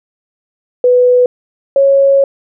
sine tone pair in turn, 495.8 / 550.7 Hz, B4 / C#5, +7 / -11 cents, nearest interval major second, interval 182 cents, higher second, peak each -5 dBFS, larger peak neither, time 0.84-1.26 / 1.76-2.24 s, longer second, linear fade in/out 2 ms, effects none

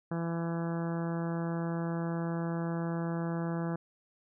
harmonic tone, 167.6 Hz, E3, 29 cents sharp, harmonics 1 / 2 / 3 / 4 / 5 / 6 / 7 / 8 / 9 / 10, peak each -32 / -38 / -42 / -44 / -46 / -48 / -49 / -50 / -51 / -52 dBFS, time 0.11-3.76 s, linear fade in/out 5 ms, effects none

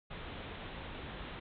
pink low-pass noise, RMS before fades -45 dBFS, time 0.1-1.4 s, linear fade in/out 10 ms, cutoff 3800 Hz, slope 96 dB/octave, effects none

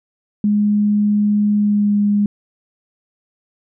sine tone with pitch glide, 207.7 to 205.3 Hz, G#3 to G#3, 0 to -20 cents, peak -12 dBFS, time 0.44-2.26 s, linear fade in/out 2 ms, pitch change -20 cents, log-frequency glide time 1.56-1.96 s, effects none

